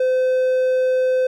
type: tone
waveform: triangle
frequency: 513 Hz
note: C5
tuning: 34 cents flat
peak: -13 dBFS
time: 0-1.27 s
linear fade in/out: 5 ms
effects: none